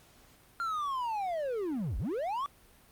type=linear two-way sweep; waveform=triangle; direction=down then up; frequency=1396.9 to 38.89 to 1167 Hz; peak=-29 dBFS; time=0.6-2.46 s; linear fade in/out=0 ms; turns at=1.98 s; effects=pink hiss -60 dBFS RMS until 2.91 s + Opus 48 kbps